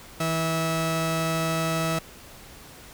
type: tone pair together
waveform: sawtooth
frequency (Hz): 162.5 / 650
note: E3 / E5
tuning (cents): -24 / -24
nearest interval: 2 octaves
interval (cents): 2400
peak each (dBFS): -22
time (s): 0.2-1.99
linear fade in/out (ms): 5
effects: pink hiss -46 dBFS RMS until 2.93 s